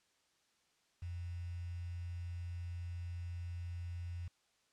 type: tone with quantisation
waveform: sine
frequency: 87.1 Hz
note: F2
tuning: 4 cents flat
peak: -40 dBFS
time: 1.02-4.28 s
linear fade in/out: 5 ms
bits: 10
effects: white hiss -75 dBFS RMS until 4.72 s + low-pass 7000 Hz 12 dB/octave